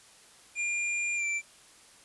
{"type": "tone with pitch glide", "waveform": "square", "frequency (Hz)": [2400, 2344], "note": ["D7", "D7"], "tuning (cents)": [37, -4], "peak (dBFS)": -29, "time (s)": [0.55, 1.42], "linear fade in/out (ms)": 50, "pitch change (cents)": -41, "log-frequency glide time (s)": [1.16, 1.25], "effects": ["white hiss -56 dBFS RMS until 2.04 s", "resampled to 24000 Hz"]}